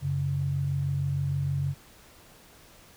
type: tone pair together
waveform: sine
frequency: 93.54 / 140 Hz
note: F#2 / C#3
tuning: +19 / +18 cents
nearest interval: perfect fifth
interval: 699 cents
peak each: -32 / -26 dBFS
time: 0.01-1.75 s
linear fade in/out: 50 ms
effects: pink hiss -54 dBFS RMS until 2.96 s